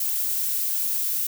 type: noise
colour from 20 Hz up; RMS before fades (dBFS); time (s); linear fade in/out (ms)
violet; -25; 0-1.27; 5
effects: none